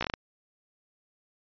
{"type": "slowing click train", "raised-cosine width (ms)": 0.3, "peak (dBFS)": -13, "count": 6, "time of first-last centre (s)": [0.01, 0.138], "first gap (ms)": 15, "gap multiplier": 1.27, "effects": ["resampled to 11025 Hz"]}